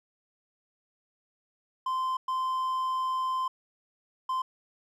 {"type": "tone bursts at uneven times", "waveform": "triangle", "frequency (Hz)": 1037, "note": "C6", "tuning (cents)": -16, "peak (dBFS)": -25, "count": 3, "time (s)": [[1.86, 2.17], [2.28, 3.48], [4.29, 4.42]], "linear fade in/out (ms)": 5, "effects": []}